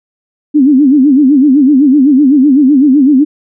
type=tone with vibrato; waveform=sine; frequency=277.3 Hz; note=C#4; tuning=1 cent sharp; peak=-3 dBFS; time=0.54-3.25 s; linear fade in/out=20 ms; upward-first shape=sine; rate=7.9 Hz; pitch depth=160 cents each way; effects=none